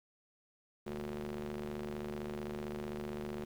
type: ring-modulated tone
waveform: sawtooth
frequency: 75.5 Hz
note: D2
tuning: 48 cents sharp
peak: -32 dBFS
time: 0.86-3.45 s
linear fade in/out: 10 ms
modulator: 290 Hz
effects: low-pass 4000 Hz 12 dB/octave + 10-bit

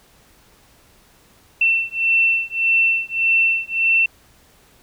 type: beating tone pair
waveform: sine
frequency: 2689 / 2690.7 Hz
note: E7 / E7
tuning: +34 / +35 cents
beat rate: 1.7 Hz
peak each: -18 dBFS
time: 1.61-4.06 s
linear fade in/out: 5 ms
effects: pink hiss -53 dBFS RMS until 4.82 s

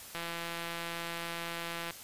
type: click train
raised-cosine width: 0.3 ms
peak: -22 dBFS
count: 298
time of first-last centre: 0.15-1.907 s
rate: 169 Hz
effects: white hiss -48 dBFS RMS until 2.03 s + resampled to 32000 Hz

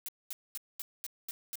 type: noise bursts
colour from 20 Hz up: blue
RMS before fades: -39 dBFS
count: 7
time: 0.06-1.555 s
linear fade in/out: 0 ms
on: 25 ms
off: 220 ms
effects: none

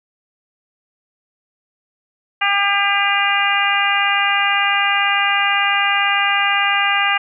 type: harmonic tone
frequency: 401 Hz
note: G4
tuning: 39 cents sharp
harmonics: 2 / 3 / 4 / 5 / 6 / 7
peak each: -21 / -21 / -21 / -21 / -21 / -21 dBFS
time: 2.41-7.18 s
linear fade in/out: 10 ms
effects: none

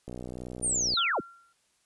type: click train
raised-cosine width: 2 ms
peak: -26 dBFS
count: 54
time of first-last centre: 0.08-0.938 s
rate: 61.8 Hz
type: linear sweep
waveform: sine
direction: down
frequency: 9397 to 69.3 Hz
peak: -25 dBFS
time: 0.62-1.21 s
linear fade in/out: 20 ms
type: tone with exponential decay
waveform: sine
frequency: 1375 Hz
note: F6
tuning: 27 cents flat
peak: -25 dBFS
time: 0.97-1.53 s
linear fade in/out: 5 ms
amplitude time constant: 120 ms
effects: white hiss -70 dBFS RMS until 1.85 s + resampled to 24000 Hz

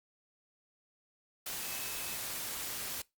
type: tone in noise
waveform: sine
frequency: 2590 Hz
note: E7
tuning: 31 cents flat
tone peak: -49 dBFS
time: 1.62-2.16 s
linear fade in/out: 5 ms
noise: white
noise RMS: -39 dBFS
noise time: 1.46-3.02 s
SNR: -13 dB
effects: noise-tail reverb RT60 0.2 s tail -22 dB re dry + Opus 48 kbps

